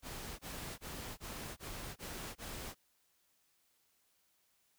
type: noise bursts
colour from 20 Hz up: pink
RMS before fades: -45 dBFS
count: 7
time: 0.02-2.748 s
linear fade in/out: 50 ms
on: 370 ms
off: 23 ms
effects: white hiss -75 dBFS RMS until 4.78 s